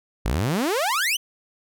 sawtooth exponential sweep, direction up, 47.42 to 3151 Hz, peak -17 dBFS, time 0.25-1.17 s, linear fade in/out 10 ms, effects none

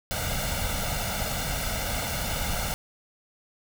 pink noise with comb filter, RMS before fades -29 dBFS, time 0.11-2.74 s, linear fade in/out 0 ms, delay 1.4 ms, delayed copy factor +0.75, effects none

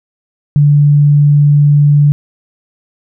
sine tone, 145.8 Hz, D3, 12 cents flat, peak -4 dBFS, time 0.56-2.12 s, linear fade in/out 0 ms, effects none

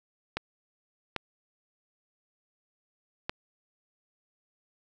clicks, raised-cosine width 0.3 ms, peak -14 dBFS, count 3, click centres 0.37 / 1.163 / 3.295 s, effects none

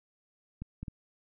clicks, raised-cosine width 5 ms, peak -26 dBFS, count 3, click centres 0.62 / 0.83 / 0.882 s, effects none

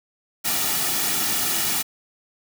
white noise with comb filter, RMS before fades -23 dBFS, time 0.44-1.83 s, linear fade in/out 20 ms, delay 1.9 ms, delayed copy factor -0.55, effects none

